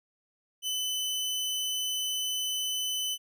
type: tone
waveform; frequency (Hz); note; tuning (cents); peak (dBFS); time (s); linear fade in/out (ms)
sawtooth; 3018; F#7; +34; -26; 0.62-3.18; 50
effects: none